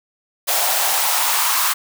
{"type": "noise with high-pass filter sweep", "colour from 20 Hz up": "white", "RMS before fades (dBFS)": -18, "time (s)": [0.47, 1.74], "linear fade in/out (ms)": 20, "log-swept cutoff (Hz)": [650, 1100], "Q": 3.4, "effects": []}